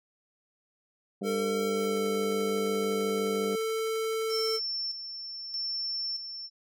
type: harmonic tone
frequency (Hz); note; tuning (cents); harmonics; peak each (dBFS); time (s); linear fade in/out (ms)
99.6; G2; +28; 2 / 3 / 4 / 5 / 6 / 7; -33 / -41 / -37 / -43 / -46 / -45; 1.21-3.56; 10
type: tone with pitch glide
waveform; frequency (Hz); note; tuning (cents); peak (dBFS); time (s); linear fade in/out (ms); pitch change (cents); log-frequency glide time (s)
square; 450.7 to 444.2; A4 to A4; +42 to +16; -29; 1.23-4.6; 50; -26; 1.61-2.03
type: tone with tremolo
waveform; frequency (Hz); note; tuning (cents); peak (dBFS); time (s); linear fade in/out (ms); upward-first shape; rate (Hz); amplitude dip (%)
sine; 5390; E8; +38; -30; 4.29-6.5; 50; square; 0.8; 55
effects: none